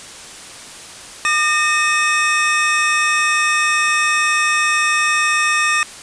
square tone cluster, 1207 / 1834 / 2547 Hz, D6 / A#6 / D#7, +47 / -29 / +40 cents, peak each -19 dBFS, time 1.25-5.83 s, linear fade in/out 0 ms, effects white hiss -35 dBFS RMS until 6.02 s + resampled to 22050 Hz

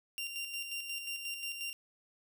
sawtooth tone with tremolo, 2776 Hz, F7, 11 cents flat, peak -33 dBFS, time 0.18-1.73 s, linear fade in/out 0 ms, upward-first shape square, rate 5.6 Hz, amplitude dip 45%, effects none

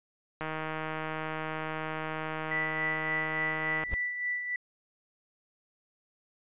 click train, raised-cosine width 0.5 ms, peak -20 dBFS, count 539, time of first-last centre 0.41-3.837 s, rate 157 Hz
sine tone with tremolo, 1970 Hz, B6, 5 cents flat, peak -28 dBFS, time 2.51-4.56 s, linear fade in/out 2 ms, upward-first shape sine, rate 3.5 Hz, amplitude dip 50%
brown noise with exponential growth, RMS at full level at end -31 dBFS, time 3.83-3.94 s, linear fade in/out 0 ms, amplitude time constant 23 ms
effects resampled to 8000 Hz

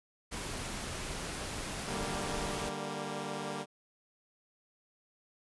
pink noise, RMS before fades -39 dBFS, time 0.31-2.7 s, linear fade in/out 20 ms
10% pulse chord, G minor, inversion second, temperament equal with one note detuned, 148.54 / 196 / 233.1 Hz, D3 / G3 / Bb3, +20 / 0 / 0 cents, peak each -33 / -32 / -33 dBFS, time 1.86-3.66 s, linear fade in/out 50 ms
effects resampled to 24000 Hz

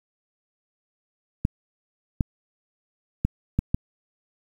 clicks, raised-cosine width 5 ms, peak -8 dBFS, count 5, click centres 1.451 / 2.208 / 3.25 / 3.59 / 3.745 s, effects 8-bit

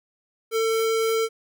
square tone, 448.3 Hz, A4, 32 cents sharp, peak -21 dBFS, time 0.51-1.29 s, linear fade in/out 50 ms, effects none

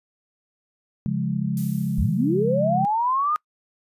sine chord, Db major, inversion none, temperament equal, 138.59 / 174.61 / 207.7 Hz, Db3 / F3 / Ab3, 0 / 0 / 0 cents, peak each -26 dBFS, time 1.06-2.85 s, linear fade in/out 0 ms
violet noise with exponential decay, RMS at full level -35 dBFS, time 1.57-2.86 s, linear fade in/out 1 ms, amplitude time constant 280 ms
sine linear sweep, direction up, 43.65 to 1244.5 Hz, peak -19 dBFS, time 1.98-3.36 s, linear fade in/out 0 ms
effects noise-tail reverb RT60 0.1 s tail -25 dB re dry + resampled to 32000 Hz

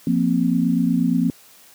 sine chord, F suspended fourth, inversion none, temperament equal, 174.61 / 233.1 / 261.6 Hz, F3 / Bb3 / C4, 0 / 0 / 0 cents, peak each -20 dBFS, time 0.07-1.3 s, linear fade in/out 2 ms, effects white hiss -49 dBFS RMS until 1.74 s + high-pass 100 Hz 12 dB/octave

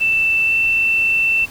sine tone with pitch glide, 2661 to 2676 Hz, E7 to E7, +16 to +25 cents, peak -13 dBFS, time 0-1.46 s, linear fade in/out 20 ms, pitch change +9 cents, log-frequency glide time 0.44-0.54 s, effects pink hiss -38 dBFS RMS until 1.5 s

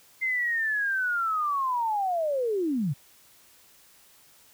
sine linear sweep, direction down, 2093 to 124.3 Hz, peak -24 dBFS, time 0.21-2.94 s, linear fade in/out 20 ms, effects white hiss -57 dBFS RMS until 4.53 s

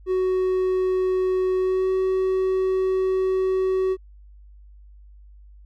triangle tone with pitch glide, 372.1 to 376.9 Hz, F#4 to F#4, +10 to +32 cents, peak -17 dBFS, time 0.06-3.97 s, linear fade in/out 50 ms, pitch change +22 cents, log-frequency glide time 1.58-1.91 s, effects added 50 Hz sine -44 dBFS peak until 5.65 s

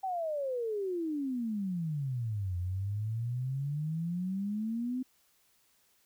sine exponential two-way sweep, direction down then up, 781 to 87.31 to 259.8 Hz, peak -31 dBFS, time 0.03-5.03 s, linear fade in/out 10 ms, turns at 2.57 s, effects white hiss -69 dBFS RMS until 6.05 s

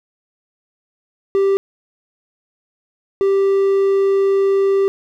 triangle tone bursts at uneven times, 392 Hz, G4, in tune, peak -10 dBFS, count 2, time 1.35-1.57 / 3.21-4.88 s, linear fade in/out 0 ms, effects none

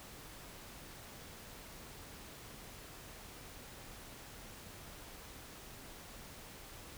silence, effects pink hiss -52 dBFS RMS until 6.97 s

